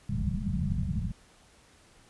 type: low-pass noise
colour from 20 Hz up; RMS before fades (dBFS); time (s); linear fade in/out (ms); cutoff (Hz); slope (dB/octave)
white; -30; 0.09-1.12; 10; 210; 96
effects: pink hiss -59 dBFS RMS until 2.09 s + resampled to 24000 Hz